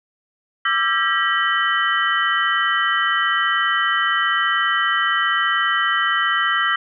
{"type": "tone cluster", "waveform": "sine", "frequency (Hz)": [1178, 1339, 1604, 1925, 3042], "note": ["D6", "E6", "G6", "B6", "F#7"], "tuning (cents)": [5, 27, 39, -45, 47], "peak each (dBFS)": [-25, -21, -23, -21, -25], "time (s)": [0.65, 6.76], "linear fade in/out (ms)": 5, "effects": []}